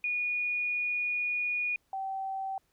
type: tone pair in turn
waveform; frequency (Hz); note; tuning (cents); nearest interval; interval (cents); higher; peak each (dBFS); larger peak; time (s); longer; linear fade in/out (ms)
sine; 2451 / 772; D#7 / G5; -27 / -27; octave + minor sixth; 2000; first; -28 / -32; first; 0.04-1.76 / 1.93-2.58; first; 2
effects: pink hiss -73 dBFS RMS until 2.72 s